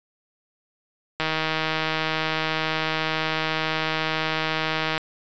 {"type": "click train", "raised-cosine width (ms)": 0.3, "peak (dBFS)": -8, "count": 598, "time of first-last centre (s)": [1.2, 4.978], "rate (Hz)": 158, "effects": ["resampled to 16000 Hz"]}